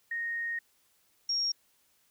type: tone pair in turn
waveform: sine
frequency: 1860 / 5574 Hz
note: A#6 / F8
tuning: -4 / -4 cents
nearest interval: octave + perfect fifth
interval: 1900 cents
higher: second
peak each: -31 / -27 dBFS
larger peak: second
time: 0.11-0.59 / 1.29-1.52 s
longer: first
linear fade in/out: 5 ms
effects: white hiss -69 dBFS RMS until 2.1 s